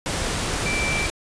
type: tone in noise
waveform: sine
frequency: 2338 Hz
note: D7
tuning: 8 cents flat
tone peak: -24 dBFS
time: 0.66-1.06 s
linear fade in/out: 0 ms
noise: pink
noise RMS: -25 dBFS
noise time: 0.06-1.1 s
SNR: -2 dB
effects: resampled to 22050 Hz